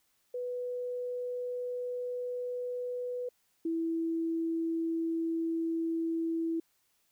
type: tone pair in turn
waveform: sine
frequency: 493.9 / 329 Hz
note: B4 / E4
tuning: 0 / -3 cents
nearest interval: perfect fifth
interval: 703 cents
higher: first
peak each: -33 / -29 dBFS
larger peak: second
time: 0.34-3.29 / 3.65-6.6 s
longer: neither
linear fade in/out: 5 ms
effects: white hiss -73 dBFS RMS until 7.11 s